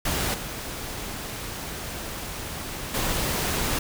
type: noise with level steps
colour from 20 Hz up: pink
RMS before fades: -26 / -34 / -26 dBFS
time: 0.05-3.79 s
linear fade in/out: 5 ms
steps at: 0.34 / 2.94 s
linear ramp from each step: 2 ms
effects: none